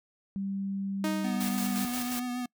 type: tone with pitch glide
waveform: sine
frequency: 196 to 198.39 Hz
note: G3 to G3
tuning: 0 to +21 cents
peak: -30 dBFS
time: 0.36-1.85 s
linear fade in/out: 0 ms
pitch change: +21 cents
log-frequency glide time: 1.35-1.67 s
type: tone with exponential decay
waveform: sawtooth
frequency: 311.1 Hz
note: D#4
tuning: in tune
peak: -24 dBFS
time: 1.04-2.15 s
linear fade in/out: 2 ms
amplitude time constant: 240 ms
type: tone with vibrato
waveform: square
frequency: 246.9 Hz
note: B3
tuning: in tune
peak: -32 dBFS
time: 1.24-2.46 s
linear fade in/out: 5 ms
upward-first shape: triangle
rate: 7.2 Hz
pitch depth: 28 cents each way
type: noise with tremolo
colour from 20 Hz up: white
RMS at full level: -36 dBFS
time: 1.4-2.2 s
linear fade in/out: 10 ms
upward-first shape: square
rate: 5.6 Hz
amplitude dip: 40%
effects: noise-tail reverb RT60 0.1 s tail -26 dB re dry

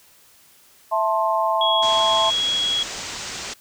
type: chord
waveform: sine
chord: A minor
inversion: second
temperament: just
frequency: 660 / 880 / 1056 Hz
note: E5 / A5 / C6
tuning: +2 / 0 / +16 cents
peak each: -22 dBFS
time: 0.91-2.31 s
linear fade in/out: 20 ms
type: tone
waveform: sine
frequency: 3322 Hz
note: G#7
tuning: in tune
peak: -19 dBFS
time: 1.61-2.83 s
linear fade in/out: 2 ms
type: low-pass noise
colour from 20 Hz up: white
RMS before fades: -32 dBFS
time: 1.82-3.54 s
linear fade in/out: 10 ms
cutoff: 7600 Hz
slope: 48 dB/octave
effects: white hiss -53 dBFS RMS until 3.6 s

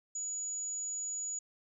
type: tone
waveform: sine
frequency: 6860 Hz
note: A8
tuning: 45 cents flat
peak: -35 dBFS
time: 0.15-1.39 s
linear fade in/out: 5 ms
effects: none

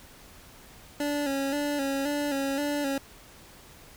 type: tone with vibrato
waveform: 25% pulse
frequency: 282.3 Hz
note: C#4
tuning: 32 cents sharp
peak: -23 dBFS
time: 1-2.98 s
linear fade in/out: 2 ms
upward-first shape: square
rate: 1.9 Hz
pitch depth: 50 cents each way
effects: pink hiss -51 dBFS RMS until 3.96 s

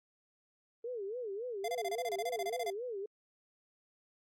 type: tone with vibrato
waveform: sine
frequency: 442.2 Hz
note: A4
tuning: 9 cents sharp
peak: -37 dBFS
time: 0.84-3.06 s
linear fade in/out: 5 ms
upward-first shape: sine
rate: 3.6 Hz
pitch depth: 230 cents each way
type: tone bursts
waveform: square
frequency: 692 Hz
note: F5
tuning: 16 cents flat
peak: -35 dBFS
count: 16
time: 1.64-2.703 s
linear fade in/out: 5 ms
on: 43 ms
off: 25 ms
effects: AAC 64 kbps

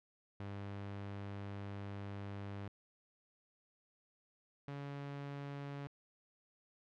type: tone pair in turn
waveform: sawtooth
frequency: 100 / 141.54 Hz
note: G2 / C#3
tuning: +35 / +36 cents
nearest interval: tritone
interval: 601 cents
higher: second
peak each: -39 / -39 dBFS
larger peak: neither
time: 0.4-2.68 / 4.68-5.87 s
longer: first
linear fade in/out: 0 ms
effects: low-pass 3000 Hz 12 dB/octave

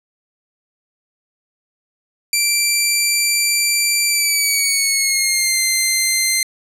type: tone with pitch glide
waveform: 10% pulse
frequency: 2349 to 2081 Hz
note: D7 to C7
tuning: 0 to -10 cents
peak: -5 dBFS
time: 2.33-6.43 s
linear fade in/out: 2 ms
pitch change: -210 cents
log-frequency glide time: 4.07-5.61 s
effects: low-pass 12000 Hz 12 dB/octave

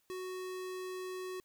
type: tone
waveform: square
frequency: 370 Hz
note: F#4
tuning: in tune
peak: -40 dBFS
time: 0.1-1.4 s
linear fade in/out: 0 ms
effects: white hiss -75 dBFS RMS until 1.44 s

